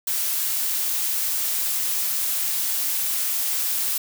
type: noise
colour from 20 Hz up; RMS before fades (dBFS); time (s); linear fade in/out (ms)
blue; -24; 0.07-3.98; 5
effects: none